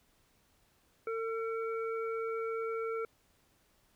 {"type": "harmonic tone", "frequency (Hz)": 451.5, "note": "A4", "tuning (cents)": 45, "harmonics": [1, 3, 5], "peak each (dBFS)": [-34, -40, -48], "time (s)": [1.07, 3.05], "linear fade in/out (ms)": 2, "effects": ["pink hiss -70 dBFS RMS until 3.95 s"]}